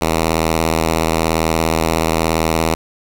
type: tone with vibrato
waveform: 5% pulse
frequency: 81 Hz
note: E2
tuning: 30 cents flat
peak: -3 dBFS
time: 0.01-2.75 s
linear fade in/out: 5 ms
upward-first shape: sine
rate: 17 Hz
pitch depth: 53 cents each way
effects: none